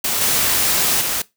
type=noise with level steps; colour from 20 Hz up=white; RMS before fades=-20 / -17 / -21 dBFS; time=0.04-1.22 s; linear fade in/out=5 ms; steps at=0.21 / 1.01 s; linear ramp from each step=2 ms; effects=noise-tail reverb RT60 0.2 s tail -20 dB re dry